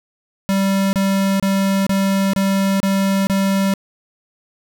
square tone bursts, 194.9 Hz, G3, 10 cents flat, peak -15 dBFS, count 7, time 0.49-3.738 s, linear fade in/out 0 ms, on 440 ms, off 28 ms, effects none

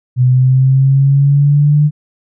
sine linear sweep, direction up, 125.1 to 150 Hz, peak -6 dBFS, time 0.16-1.91 s, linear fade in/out 50 ms, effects none

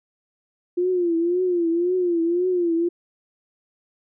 sine tone with vibrato, 349.2 Hz, F4, in tune, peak -18 dBFS, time 0.77-2.89 s, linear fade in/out 10 ms, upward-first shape triangle, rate 1.9 Hz, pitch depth 110 cents each way, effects none

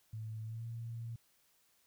sine tone with pitch glide, 110 to 115.74 Hz, A2 to A#2, 0 to -12 cents, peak -40 dBFS, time 0.13-1.16 s, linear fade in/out 5 ms, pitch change +88 cents, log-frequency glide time 0.44-0.65 s, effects white hiss -72 dBFS RMS until 1.86 s

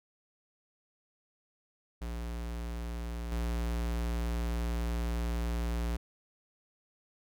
square tone with level steps, 58.3 Hz, A#1, 1 cent sharp, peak -36 / -31 dBFS, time 2.01-5.97 s, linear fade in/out 10 ms, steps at 3.32 s, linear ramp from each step 2 ms, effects none

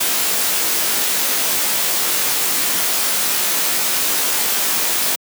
white noise with comb filter, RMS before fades -18 dBFS, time 0-5.16 s, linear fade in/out 10 ms, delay 19 ms, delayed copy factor -0.8, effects high-pass 200 Hz 12 dB/octave

